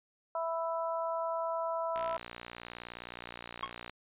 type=harmonic tone; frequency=329.7 Hz; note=E4; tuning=in tune; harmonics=2 / 3 / 4; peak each=-34 / -36 / -40 dBFS; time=0.35-2.17 s; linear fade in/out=2 ms
type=click train; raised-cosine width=0.3 ms; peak=-26 dBFS; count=116; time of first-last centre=1.96-3.896 s; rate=59.4 Hz
type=tone with exponential decay; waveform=45% pulse; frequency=1088 Hz; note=C#6; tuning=33 cents flat; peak=-29 dBFS; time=3.63-3.72 s; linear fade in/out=1 ms; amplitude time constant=18 ms
effects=resampled to 8000 Hz